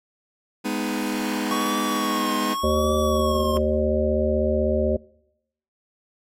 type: chord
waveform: sawtooth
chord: G# minor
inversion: none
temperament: just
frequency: 207.7 / 249.2 / 311.5 Hz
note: G#3 / B3 / D#4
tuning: 0 / +16 / +2 cents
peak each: -24 dBFS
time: 0.64-2.55 s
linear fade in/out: 20 ms
type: tone with vibrato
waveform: square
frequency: 1108.7 Hz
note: C#6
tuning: in tune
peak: -26 dBFS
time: 1.51-3.57 s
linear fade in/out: 0 ms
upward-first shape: triangle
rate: 0.87 Hz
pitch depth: 67 cents each way
type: harmonic tone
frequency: 76 Hz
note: D#2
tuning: 40 cents flat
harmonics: 1 / 3 / 5 / 7 / 8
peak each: -25 / -25 / -25 / -25 / -25 dBFS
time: 2.63-4.97 s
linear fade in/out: 10 ms
effects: noise-tail reverb RT60 0.8 s tail -23 dB re dry + AAC 48 kbps